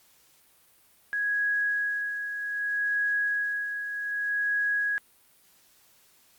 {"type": "tone with tremolo", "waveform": "sine", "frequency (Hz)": 1661.2, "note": "G#6", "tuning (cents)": 0, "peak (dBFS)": -23, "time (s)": [1.13, 4.98], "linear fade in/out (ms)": 0, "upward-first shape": "sine", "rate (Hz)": 0.64, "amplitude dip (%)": 55, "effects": ["white hiss -61 dBFS RMS until 6.38 s", "Opus 48 kbps"]}